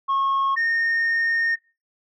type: tone pair in turn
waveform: sine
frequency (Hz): 1090 / 1836.7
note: C#6 / A#6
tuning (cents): -29 / -26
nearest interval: major sixth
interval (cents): 903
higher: second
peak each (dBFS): -17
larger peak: neither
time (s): 0.08-0.56 / 0.56-1.56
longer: second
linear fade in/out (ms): 20
effects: noise-tail reverb RT60 0.3 s tail -20 dB re dry + tanh soft clip ceiling -17 dBFS